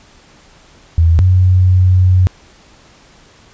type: tone pair in turn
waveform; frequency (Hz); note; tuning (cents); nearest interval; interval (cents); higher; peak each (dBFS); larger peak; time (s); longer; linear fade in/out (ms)
sine; 82.7 / 91.99; E2 / F#2; +6 / -10; major second; 184; second; -6; neither; 0.98-1.19 / 1.19-2.27; second; 0
effects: pink hiss -45 dBFS RMS until 3.53 s + resampled to 16000 Hz